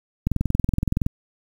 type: click train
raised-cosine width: 5 ms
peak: -8 dBFS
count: 18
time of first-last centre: 0.27-1.064 s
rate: 21.4 Hz
effects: 7-bit